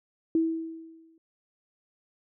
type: tone with exponential decay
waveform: sine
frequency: 325.6 Hz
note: E4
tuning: 21 cents flat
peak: -19 dBFS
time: 0.35-1.18 s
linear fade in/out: 2 ms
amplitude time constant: 180 ms
effects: none